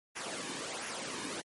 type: noise with flanger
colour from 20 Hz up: pink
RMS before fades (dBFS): -39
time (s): 0.15-1.42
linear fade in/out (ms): 20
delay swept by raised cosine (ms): 0.23 to 1.53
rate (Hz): 1.4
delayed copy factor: -0.55
effects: high-pass 200 Hz 12 dB/octave + MP3 48 kbps